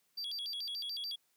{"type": "tone with vibrato", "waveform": "triangle", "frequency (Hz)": 3951, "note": "B7", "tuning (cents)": 0, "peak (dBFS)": -36, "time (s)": [0.17, 1.16], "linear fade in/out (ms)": 10, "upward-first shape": "square", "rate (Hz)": 6.9, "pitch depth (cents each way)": 290, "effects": ["white hiss -75 dBFS RMS until 1.36 s", "high-pass 100 Hz 12 dB/octave"]}